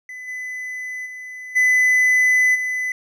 triangle tone with level steps, 2007 Hz, B6, 27 cents sharp, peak -30 / -25 / -30 / -11 / -19 dBFS, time 0.09-2.92 s, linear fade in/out 2 ms, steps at 0.27 / 1.05 / 1.55 / 2.54 s, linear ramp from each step 20 ms, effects none

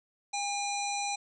harmonic tone with a mistuned harmonic, 808 Hz, G#5, 48 cents flat, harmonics 1 / 3 / 5 / 7 / 9 / 10, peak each -33 / -38 / -39 / -39 / -43 / -43 dBFS, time 0.33-1.16 s, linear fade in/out 10 ms, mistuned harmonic 7, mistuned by +81 cents, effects none

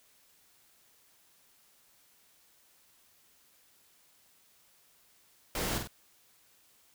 pink noise with echo, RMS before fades -34 dBFS, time 5.55-5.78 s, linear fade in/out 2 ms, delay 47 ms, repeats 2, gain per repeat -5 dB, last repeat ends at 5.874 s, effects white hiss -65 dBFS RMS until 6.94 s

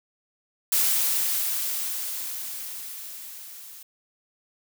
blue noise with level ramp, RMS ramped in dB -21 to -44 dBFS, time 0.72-3.83 s, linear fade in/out 5 ms, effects none

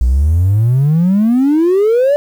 triangle exponential sweep, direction up, 57.9 to 594 Hz, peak -5 dBFS, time 0.01-2.16 s, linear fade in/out 0 ms, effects tanh soft clip ceiling -4 dBFS + 7-bit

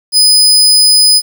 35% pulse tone, 5000 Hz, D#8, 8 cents sharp, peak -3 dBFS, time 0.12-1.22 s, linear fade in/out 50 ms, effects 7-bit

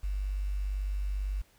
sine tone with quantisation, 49 Hz, G1, in tune, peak -29 dBFS, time 0.03-1.42 s, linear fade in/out 10 ms, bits 9, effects pink hiss -64 dBFS RMS until 1.58 s

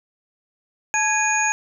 sine tone cluster, 866 / 1662 / 2466 / 6670 Hz, A5 / G#6 / D#7 / G#8, -28 / +1 / -16 / +7 cents, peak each -23 dBFS, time 0.94-1.52 s, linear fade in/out 0 ms, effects none

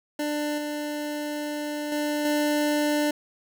25% pulse tone with level steps, 296.8 Hz, D4, 18 cents sharp, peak -22 / -25 / -21 / -18 dBFS, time 0.19-3.11 s, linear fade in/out 5 ms, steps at 0.58 / 1.92 / 2.25 s, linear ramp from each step 2 ms, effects none

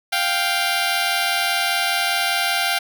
10% pulse tone pair together, 698.9 / 784 Hz, F5 / G5, +1 / 0 cents, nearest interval major second, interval 199 cents, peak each -13 dBFS, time 0.12-2.79 s, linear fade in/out 10 ms, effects none

